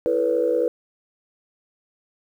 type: tone cluster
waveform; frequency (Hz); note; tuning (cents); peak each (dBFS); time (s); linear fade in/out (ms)
sine; 334 / 434.3 / 489.6 / 561; E4 / A4 / B4 / C#5; +23 / -23 / -15 / +21; -26 / -26 / -19 / -27; 0.06-0.68; 0
effects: tanh soft clip ceiling -9 dBFS + 9-bit